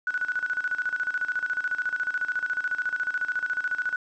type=tone with tremolo; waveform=sine; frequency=1481 Hz; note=F#6; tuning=1 cent sharp; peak=-23 dBFS; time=0.07-3.96 s; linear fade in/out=2 ms; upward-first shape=square; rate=14 Hz; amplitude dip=75%; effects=resampled to 16000 Hz + 9-bit